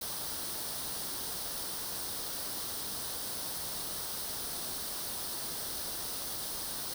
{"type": "noise with comb filter", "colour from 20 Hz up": "white", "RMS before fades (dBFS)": -38, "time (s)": [0.01, 6.94], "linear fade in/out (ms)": 5, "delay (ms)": 0.21, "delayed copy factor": 0.6, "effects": []}